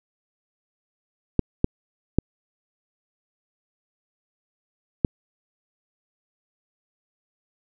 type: clicks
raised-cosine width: 3 ms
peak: -4 dBFS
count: 4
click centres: 1.393 / 1.644 / 2.186 / 5.048 s
effects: none